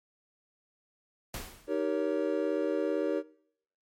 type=noise with exponential decay; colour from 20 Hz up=pink; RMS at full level=-36 dBFS; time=1.34-1.85 s; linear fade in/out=2 ms; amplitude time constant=110 ms
type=chord; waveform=triangle; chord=Eb dominant seventh; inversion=none; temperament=just; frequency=311.1 / 388.9 / 466.7 / 560 Hz; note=Eb4 / G4 / Bb4 / Db5; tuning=0 / -14 / +2 / +18 cents; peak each=-31 dBFS; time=1.67-3.23 s; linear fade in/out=50 ms
effects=noise-tail reverb RT60 0.7 s tail -21 dB re dry + MP3 64 kbps